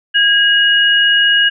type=tone pair together; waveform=sine; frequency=1639.9 / 2885 Hz; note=G#6 / F#7; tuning=-22 / -44 cents; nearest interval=minor seventh; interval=978 cents; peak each=-11 dBFS; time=0.14-1.5 s; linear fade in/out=20 ms; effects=none